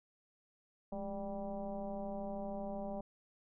sine tone with frequency modulation, 400.4 Hz, G4, 37 cents sharp, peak -38 dBFS, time 0.92-3.01 s, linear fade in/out 5 ms, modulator 192 Hz, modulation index 2, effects none

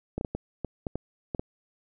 clicks, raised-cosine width 2 ms, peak -17 dBFS, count 9, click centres 0.18 / 0.211 / 0.248 / 0.35 / 0.647 / 0.868 / 0.956 / 1.348 / 1.395 s, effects none

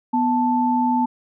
sine tone pair together, 246.7 / 880 Hz, B3 / A5, -2 / 0 cents, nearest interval octave + minor seventh, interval 2202 cents, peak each -19 dBFS, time 0.13-1.06 s, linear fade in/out 10 ms, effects none

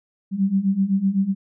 sine beating tone pair, 190 / 197.9 Hz, F#3 / G3, +46 / +17 cents, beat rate 7.9 Hz, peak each -22 / -19 dBFS, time 0.31-1.35 s, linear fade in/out 50 ms, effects none

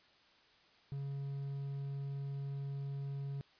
triangle tone with quantisation, 139.1 Hz, C#3, 6 cents sharp, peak -36 dBFS, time 0.92-3.41 s, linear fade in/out 0 ms, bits 11, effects white hiss -66 dBFS RMS until 3.59 s + resampled to 11025 Hz

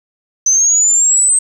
sine linear sweep, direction up, 6090 to 8300 Hz, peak -8 dBFS, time 0.46-1.39 s, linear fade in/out 5 ms, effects 7-bit

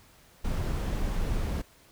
brown noise, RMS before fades -29 dBFS, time 0.44-1.62 s, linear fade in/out 10 ms, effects pink hiss -58 dBFS RMS until 1.91 s

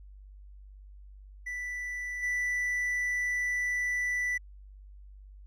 triangle tone with level steps, 1975.5 Hz, B6, in tune, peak -32 / -26 dBFS, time 1.46-4.38 s, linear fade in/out 10 ms, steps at 2.22 s, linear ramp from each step 20 ms, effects added 49 Hz sine -47 dBFS peak until 5.46 s + resampled to 32000 Hz

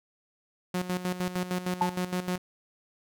sawtooth tone with tremolo, 181.1 Hz, F#3, 37 cents flat, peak -23 dBFS, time 0.74-2.38 s, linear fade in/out 5 ms, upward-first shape square, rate 6.5 Hz, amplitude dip 70%
sine tone with exponential decay, 880 Hz, A5, in tune, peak -19 dBFS, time 1.81-1.99 s, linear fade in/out 2 ms, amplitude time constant 37 ms
effects none

